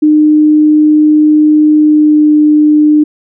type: tone with pitch glide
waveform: sine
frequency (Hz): 304.1 to 301.5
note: D#4 to D4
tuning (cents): -40 to +46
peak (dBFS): -3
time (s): 0.02-3.04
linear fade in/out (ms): 10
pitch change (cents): -14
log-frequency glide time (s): 1.76-2.32
effects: none